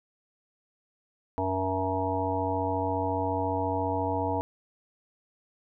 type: harmonic tone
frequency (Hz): 94.4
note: F#2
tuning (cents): +35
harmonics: 1 / 3 / 5 / 7 / 9 / 10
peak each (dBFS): -33 / -33 / -33 / -33 / -33 / -33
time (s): 1.38-4.41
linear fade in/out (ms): 0
effects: none